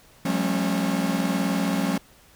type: tone cluster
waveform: 45% pulse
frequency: 178.5 / 197.4 / 217.4 / 273 Hz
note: F3 / G3 / A3 / C#4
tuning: +38 / +12 / -21 / -26 cents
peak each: -27 / -28 / -29 / -27 dBFS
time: 0.25-1.98 s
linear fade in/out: 5 ms
effects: pink hiss -54 dBFS RMS until 2.35 s